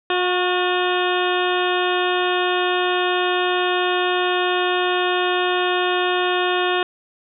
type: harmonic tone with a mistuned harmonic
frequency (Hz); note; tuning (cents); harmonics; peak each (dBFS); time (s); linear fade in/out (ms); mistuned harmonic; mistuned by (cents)
360.3; F#4; -46; 1 / 2 / 3 / 4 / 5 / 7 / 8 / 9 / 10; -21 / -24 / -26 / -27 / -28 / -29 / -30 / -31 / -31; 0.1-6.83; 2; 3; +27
effects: none